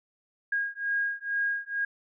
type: beating tone pair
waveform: sine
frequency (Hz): 1631 / 1633.2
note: G#6 / G#6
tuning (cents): -32 / -29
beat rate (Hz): 2.2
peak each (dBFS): -30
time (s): 0.52-1.85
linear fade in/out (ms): 5
effects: none